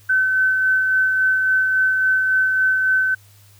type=tone with tremolo; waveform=sine; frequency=1525 Hz; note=G6; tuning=48 cents flat; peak=-13 dBFS; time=0.09-3.15 s; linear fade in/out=10 ms; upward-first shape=sine; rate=3.6 Hz; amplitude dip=30%; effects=added 101 Hz sine -48 dBFS peak until 3.59 s + white hiss -53 dBFS RMS until 3.59 s